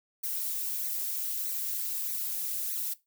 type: noise with flanger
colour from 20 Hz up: violet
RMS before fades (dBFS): -33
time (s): 0.23-2.94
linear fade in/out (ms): 10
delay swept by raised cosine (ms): 0.48 to 4.58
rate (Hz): 1.6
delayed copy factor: +0.75
effects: noise-tail reverb RT60 0.2 s tail -18 dB re dry